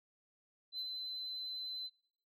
sine tone with ADSR envelope, 4045 Hz, B7, 41 cents sharp, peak -35 dBFS, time 0.72-1.9 s, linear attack 75 ms, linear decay 40 ms, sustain -4 dB, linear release 44 ms, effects noise-tail reverb RT60 0.8 s tail -25 dB re dry + tanh soft clip ceiling -35 dBFS

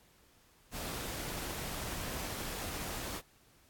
pink noise, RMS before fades -40 dBFS, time 0.71-3.22 s, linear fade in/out 50 ms, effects pink hiss -65 dBFS RMS until 3.69 s + AAC 64 kbps

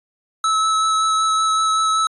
square tone with vibrato, 1300 Hz, E6, 24 cents flat, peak -16 dBFS, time 0.44-2.07 s, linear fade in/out 2 ms, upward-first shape sine, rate 5.3 Hz, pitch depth 11 cents each way, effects resampled to 24000 Hz

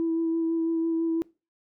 sine tone with vibrato, 328.9 Hz, E4, 4 cents flat, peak -22 dBFS, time 0-1.22 s, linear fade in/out 0 ms, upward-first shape sine, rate 6 Hz, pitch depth 14 cents each way, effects noise-tail reverb RT60 0.3 s tail -23 dB re dry + tanh soft clip ceiling -19 dBFS

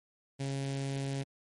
sawtooth tone with notch filter, 137.1 Hz, C#3, 19 cents flat, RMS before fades -35 dBFS, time 0.39-1.24 s, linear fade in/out 20 ms, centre 1200 Hz, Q 1, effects MP3 48 kbps

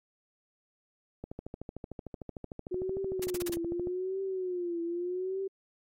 click train, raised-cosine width 2 ms, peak -26 dBFS, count 36, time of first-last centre 1.24-3.872 s, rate 13.3 Hz
sine tone with vibrato, 361.2 Hz, F#4, 42 cents flat, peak -31 dBFS, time 2.71-5.48 s, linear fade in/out 10 ms, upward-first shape triangle, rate 0.83 Hz, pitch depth 130 cents each way
white noise bursts, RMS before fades -37 dBFS, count 6, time 3.22-3.544 s, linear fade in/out 5 ms, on 24 ms, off 36 ms
effects AAC 48 kbps

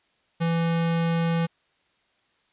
square tone, 166.7 Hz, E3, 20 cents sharp, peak -22 dBFS, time 0.4-1.47 s, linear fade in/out 20 ms, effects white hiss -67 dBFS RMS until 2.52 s + resampled to 8000 Hz

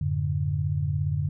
sine tone cluster, 89.7 / 106.6 / 144.4 Hz, F2 / G#2 / D3, +47 / +46 / -29 cents, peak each -28 / -31 / -26 dBFS, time 0.01-1.29 s, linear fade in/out 5 ms, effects none

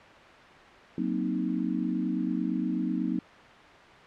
sine chord, C half-diminished seventh, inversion second, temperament equal, 185 / 233.1 / 261.6 / 311.1 Hz, Gb3 / Bb3 / C4 / Eb4, 0 / 0 / 0 / 0 cents, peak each -32 dBFS, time 0.98-3.19 s, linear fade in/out 2 ms, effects white hiss -49 dBFS RMS until 4.06 s + low-pass 2000 Hz 12 dB/octave

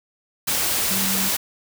sine tone in noise, 192.2 Hz, G3, 34 cents flat, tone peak -27 dBFS, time 0.9-1.29 s, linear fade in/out 10 ms, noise white, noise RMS -22 dBFS, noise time 0.47-1.37 s, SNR -8 dB, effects none

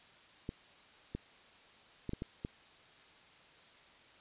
clicks, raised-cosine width 3 ms, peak -25 dBFS, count 6, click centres 0.491 / 1.15 / 2.093 / 2.134 / 2.221 / 2.449 s, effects white hiss -60 dBFS RMS until 4.2 s + resampled to 8000 Hz

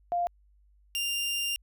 sine / sawtooth tone pair in turn, 698.5 / 2794 Hz, F5 / F7, 0 / 0 cents, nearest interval 2 octaves, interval 2400 cents, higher second, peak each -25 / -25 dBFS, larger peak neither, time 0.12-0.27 / 0.95-1.56 s, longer second, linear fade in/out 0 ms, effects added 50 Hz sine -59 dBFS peak until 1.62 s

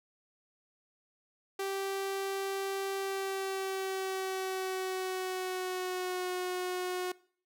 sawtooth tone with pitch glide, 390 to 363.9 Hz, G4 to F#4, -9 to -29 cents, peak -29 dBFS, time 1.59-7.12 s, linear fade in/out 5 ms, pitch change -120 cents, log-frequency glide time 2.97-6.3 s, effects noise-tail reverb RT60 0.5 s tail -21 dB re dry

